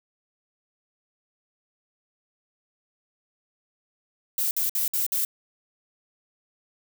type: noise bursts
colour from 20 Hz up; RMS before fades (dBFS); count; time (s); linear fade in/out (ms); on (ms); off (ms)
violet; -25; 5; 4.38-5.25; 2; 130; 55
effects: none